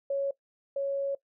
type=tone pair in turn; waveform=sine; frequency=554.4 / 554.4 Hz; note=C#5 / C#5; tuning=0 / 0 cents; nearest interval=unison; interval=0 cents; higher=neither; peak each=-26 / -27 dBFS; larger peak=first; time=0.1-0.31 / 0.76-1.15 s; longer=second; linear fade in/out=5 ms; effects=noise-tail reverb RT60 0.1 s tail -19 dB re dry